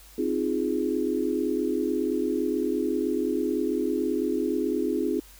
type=chord; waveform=sine; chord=F minor seventh; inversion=second; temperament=equal; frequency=261.6 / 311.1 / 349.2 / 415.3 Hz; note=C4 / Eb4 / F4 / Ab4; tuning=0 / 0 / 0 / 0 cents; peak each=-29 dBFS; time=0.18-5.2 s; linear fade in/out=5 ms; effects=added 50 Hz sine -51 dBFS peak until 5.39 s + white hiss -52 dBFS RMS until 5.39 s